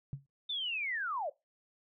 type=tone with exponential decay; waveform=sine; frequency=138.59 Hz; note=C#3; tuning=in tune; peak=-32 dBFS; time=0.13-0.26 s; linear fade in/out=0 ms; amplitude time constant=27 ms
type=linear sweep; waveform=sine; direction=down; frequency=3609 to 524 Hz; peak=-33 dBFS; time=0.49-1.3 s; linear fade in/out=10 ms
effects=noise-tail reverb RT60 0.2 s tail -19 dB re dry